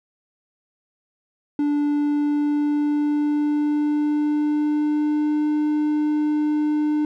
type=tone with pitch glide; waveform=triangle; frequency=291.9 to 300.8 Hz; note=D4 to D4; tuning=-10 to +42 cents; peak=-16 dBFS; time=1.59-7.05 s; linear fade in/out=2 ms; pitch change=+52 cents; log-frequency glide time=1.72-5.49 s; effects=none